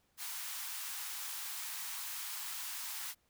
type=high-pass noise; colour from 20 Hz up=white; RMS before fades=-42 dBFS; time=0.17-3.15 s; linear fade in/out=50 ms; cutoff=800 Hz; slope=48 dB/octave; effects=pink hiss -75 dBFS RMS until 3.29 s